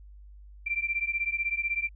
sine beating tone pair, 2349 / 2365 Hz, D7 / D7, 0 / +12 cents, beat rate 16 Hz, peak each -30 dBFS, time 0.66-1.89 s, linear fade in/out 10 ms, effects added 50 Hz sine -46 dBFS peak until 1.95 s

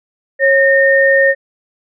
sine tone pair together, 545.3 / 1834 Hz, C#5 / A#6, -29 / -29 cents, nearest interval octave + major sixth, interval 2100 cents, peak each -10 dBFS, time 0.39-1.35 s, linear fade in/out 50 ms, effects none

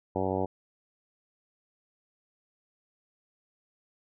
harmonic tone, 94.5 Hz, F#2, 37 cents sharp, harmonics 1 / 2 / 3 / 4 / 5 / 6 / 7 / 8 / 9 / 10, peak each -36 / -36 / -35 / -34 / -34 / -35 / -38 / -37 / -37 / -45 dBFS, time 0.15-0.46 s, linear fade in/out 10 ms, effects none

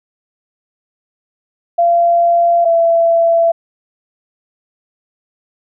sine tone pair in turn, 686 / 670.3 Hz, F5 / E5, -31 / +29 cents, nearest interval unison, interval 40 cents, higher first, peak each -8 dBFS, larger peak neither, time 1.78-2.65 / 2.65-3.52 s, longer neither, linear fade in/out 10 ms, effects none

